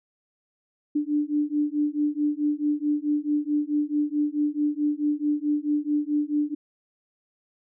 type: beating tone pair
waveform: sine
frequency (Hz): 293.7 / 298.3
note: D4 / D4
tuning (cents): 0 / +27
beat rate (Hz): 4.6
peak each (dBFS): -25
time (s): 0.95-6.55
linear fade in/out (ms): 10
effects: none